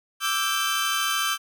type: tone cluster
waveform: sawtooth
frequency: 1171 / 1323 / 1582 / 3091 Hz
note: D6 / E6 / G6 / G7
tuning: -5 / +6 / +15 / -25 cents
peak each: -25 dBFS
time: 0.2-1.38 s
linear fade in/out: 50 ms
effects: none